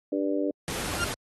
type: harmonic tone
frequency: 98 Hz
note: G2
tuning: in tune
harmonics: 3 / 4 / 5 / 6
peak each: -27 / -32 / -32 / -32 dBFS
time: 0.12-0.51 s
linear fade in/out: 5 ms
type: noise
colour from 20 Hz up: pink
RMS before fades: -32 dBFS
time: 0.68-1.14 s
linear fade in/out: 0 ms
type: tone with exponential growth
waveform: 40% pulse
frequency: 1396.9 Hz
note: F6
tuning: in tune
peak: -22 dBFS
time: 0.9-1.04 s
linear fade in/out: 0 ms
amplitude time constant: 30 ms
effects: high-pass 60 Hz 12 dB/octave + AAC 32 kbps